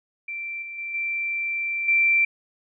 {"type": "tone with level steps", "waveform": "sine", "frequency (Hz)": 2349, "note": "D7", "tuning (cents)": 0, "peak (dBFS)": [-29, -33, -29, -24, -16], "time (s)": [0.28, 2.25], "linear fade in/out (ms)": 5, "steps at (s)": [0.62, 0.78, 0.94, 1.88], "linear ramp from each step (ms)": 5, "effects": []}